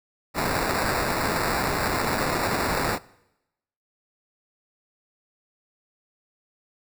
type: noise with sample-and-hold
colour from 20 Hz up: white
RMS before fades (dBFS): -25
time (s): 0.34-2.99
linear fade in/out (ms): 50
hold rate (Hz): 3150
effects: noise-tail reverb RT60 0.9 s tail -22 dB re dry